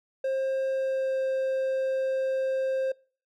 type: tone with pitch glide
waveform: triangle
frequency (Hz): 532 to 528.6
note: C5 to C5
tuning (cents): +29 to +18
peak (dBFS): -23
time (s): 0.24-2.92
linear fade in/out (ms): 5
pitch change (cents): -11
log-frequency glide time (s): 0.68-1.2
effects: noise-tail reverb RT60 0.4 s tail -24 dB re dry